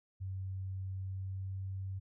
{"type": "tone with pitch glide", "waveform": "sine", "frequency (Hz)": [95, 95.77], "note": ["F#2", "G2"], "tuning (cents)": [46, -40], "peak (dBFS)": -37, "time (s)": [0.2, 2], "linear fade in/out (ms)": 20, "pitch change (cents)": 14, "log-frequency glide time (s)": [0.95, 1.59], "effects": []}